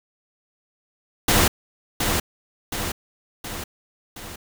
pink noise with echo, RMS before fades -17 dBFS, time 1.28-1.48 s, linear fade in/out 5 ms, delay 720 ms, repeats 4, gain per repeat -5 dB, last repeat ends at 4.36 s, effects none

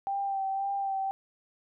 sine tone with vibrato, 784 Hz, G5, in tune, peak -28 dBFS, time 0.07-1.11 s, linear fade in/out 0 ms, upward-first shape sine, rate 1.9 Hz, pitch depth 25 cents each way, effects none

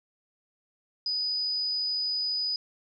sine tone, 4973 Hz, D#8, 2 cents flat, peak -26 dBFS, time 1.06-2.56 s, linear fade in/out 2 ms, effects MP3 96 kbps

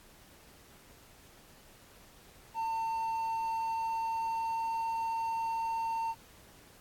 triangle tone with pitch glide, 902 to 907.7 Hz, A5 to A#5, +43 to -46 cents, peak -29 dBFS, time 2.54-6.15 s, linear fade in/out 50 ms, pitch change +11 cents, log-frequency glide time 3.38-4.87 s, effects pink hiss -58 dBFS RMS until 6.8 s + AAC 64 kbps

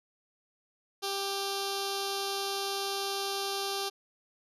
5% pulse tone with notch filter, 394.4 Hz, G4, 11 cents sharp, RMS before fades -33 dBFS, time 1.02-3.9 s, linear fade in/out 20 ms, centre 2000 Hz, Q 0.73, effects low-pass 10000 Hz 12 dB/octave

